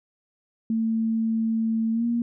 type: tone with pitch glide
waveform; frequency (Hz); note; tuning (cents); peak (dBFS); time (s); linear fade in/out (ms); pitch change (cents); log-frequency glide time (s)
sine; 224.3 to 235.6; A3 to A#3; +34 to +19; -21; 0.7-2.22; 2; +85; 1.92-2.05
effects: none